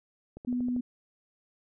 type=click train; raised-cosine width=2 ms; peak=-30 dBFS; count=6; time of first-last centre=0.37-0.764 s; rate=12.7 Hz
type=tone; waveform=sine; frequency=246.9 Hz; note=B3; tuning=in tune; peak=-27 dBFS; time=0.47-0.81 s; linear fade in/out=10 ms
effects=none